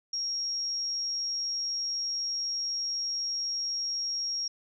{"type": "tone", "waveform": "sine", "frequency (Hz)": 5588, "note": "F8", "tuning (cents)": 0, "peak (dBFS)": -29, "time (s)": [0.13, 4.48], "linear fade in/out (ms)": 5, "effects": []}